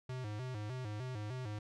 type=tone with vibrato; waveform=square; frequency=116.1 Hz; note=A#2; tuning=7 cents flat; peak=-40 dBFS; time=0.09-1.59 s; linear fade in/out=5 ms; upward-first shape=square; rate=3.3 Hz; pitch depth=170 cents each way; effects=low-pass 6000 Hz 12 dB/octave